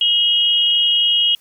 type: tone pair together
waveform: sine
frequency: 2885 / 3254 Hz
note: F#7 / G#7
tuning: -44 / -36 cents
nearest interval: major second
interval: 208 cents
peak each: -14 / -17 dBFS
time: 0.01-1.35 s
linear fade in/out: 2 ms
effects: white hiss -54 dBFS RMS until 1.4 s